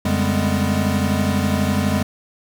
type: tone cluster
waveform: square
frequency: 90.2 / 142.5 / 197.5 / 209.6 / 249.8 Hz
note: F#2 / C#3 / G3 / G#3 / B3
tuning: -44 / +48 / +13 / +16 / +20 cents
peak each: -23 / -28 / -24 / -23 / -25 dBFS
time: 0.05-2.03 s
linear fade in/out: 5 ms
effects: none